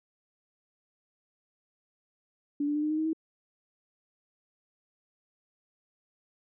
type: tone with pitch steps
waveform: sine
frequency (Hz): 288.8 / 293.8 / 299 / 304.2 / 309.5 / 314.9 / 320.4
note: D4 / D4 / D4 / D#4 / D#4 / D#4 / E4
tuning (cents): -29 / +1 / +31 / -39 / -9 / +21 / -49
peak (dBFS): -26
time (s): 2.6-3.132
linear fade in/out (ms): 5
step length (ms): 76
effects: none